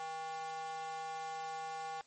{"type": "tone with high-pass filter", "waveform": "square", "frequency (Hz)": 159.5, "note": "D#3", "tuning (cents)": 43, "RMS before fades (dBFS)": -42, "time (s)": [0, 2.01], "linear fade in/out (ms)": 0, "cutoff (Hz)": 780, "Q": 3.8, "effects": ["white hiss -66 dBFS RMS until 2.06 s", "MP3 32 kbps"]}